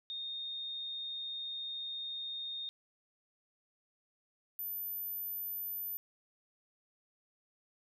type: tone pair in turn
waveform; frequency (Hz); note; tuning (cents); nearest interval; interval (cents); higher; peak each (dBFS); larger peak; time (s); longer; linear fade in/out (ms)
sine; 3683 / 13905; A#7 / A9; -22 / -22; octave + major seventh; 2300; second; -38 / -37; second; 0.1-2.69 / 4.59-5.97; first; 0
effects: none